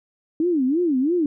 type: tone with vibrato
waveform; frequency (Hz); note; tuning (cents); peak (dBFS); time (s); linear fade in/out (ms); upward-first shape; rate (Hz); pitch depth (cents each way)
sine; 301.5; D4; +46; -17; 0.4-1.26; 2; sine; 3; 300
effects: none